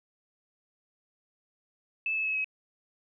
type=tone with pitch steps; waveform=sine; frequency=2622 / 2603 / 2580 / 2554 Hz; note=E7 / E7 / E7 / D#7; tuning=-10 / -22 / -38 / +45 cents; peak=-27 dBFS; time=2.06-2.444 s; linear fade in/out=2 ms; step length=96 ms; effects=none